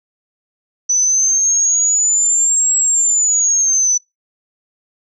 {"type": "exponential two-way sweep", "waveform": "sine", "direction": "up then down", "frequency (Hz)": [5960, 7690, 5960], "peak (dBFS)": -11, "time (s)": [0.89, 3.98], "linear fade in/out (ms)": 10, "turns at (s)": 2.77, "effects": ["noise-tail reverb RT60 0.2 s tail -26 dB re dry"]}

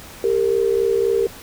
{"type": "tone pair together", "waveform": "sine", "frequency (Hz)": [396, 459.9], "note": ["G4", "A#4"], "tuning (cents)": [18, -23], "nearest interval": "minor third", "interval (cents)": 259, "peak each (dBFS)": -18, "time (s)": [0.24, 1.27], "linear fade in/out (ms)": 2, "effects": ["pink hiss -39 dBFS RMS until 1.42 s"]}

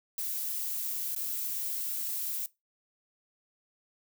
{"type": "noise with dropouts", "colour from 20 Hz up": "violet", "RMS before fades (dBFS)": -34, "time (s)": [0.18, 2.46], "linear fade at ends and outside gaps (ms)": 1, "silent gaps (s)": [1.149, 1.162], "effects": ["noise-tail reverb RT60 0.2 s tail -20 dB re dry"]}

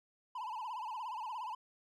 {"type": "tone with vibrato", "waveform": "triangle", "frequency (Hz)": 932.3, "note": "A#5", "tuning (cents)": 0, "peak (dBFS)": -37, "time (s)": [0.35, 1.55], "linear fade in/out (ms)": 5, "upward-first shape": "sine", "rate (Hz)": 17, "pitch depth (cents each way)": 160, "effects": []}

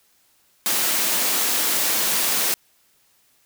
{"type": "high-pass noise", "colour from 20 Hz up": "white", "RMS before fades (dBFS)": -21, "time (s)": [0.66, 2.54], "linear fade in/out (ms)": 0, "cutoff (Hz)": 170, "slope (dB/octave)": 24, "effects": ["white hiss -61 dBFS RMS until 3.45 s"]}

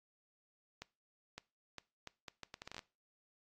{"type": "accelerating click train", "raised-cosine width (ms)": 0.2, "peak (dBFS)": -28, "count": 14, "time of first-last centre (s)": [0.82, 2.792], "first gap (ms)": 560, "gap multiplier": 0.72, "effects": ["noise-tail reverb RT60 0.3 s tail -21 dB re dry", "AAC 48 kbps"]}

